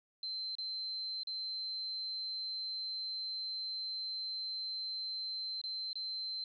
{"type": "tone with dropouts", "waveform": "sine", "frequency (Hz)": 4100, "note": "C8", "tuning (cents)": -36, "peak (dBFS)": -37, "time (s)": [0.23, 6.44], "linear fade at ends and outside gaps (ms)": 2, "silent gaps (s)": [[0.553, 0.584], [1.234, 1.271], [5.615, 5.638], [5.931, 5.955]], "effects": []}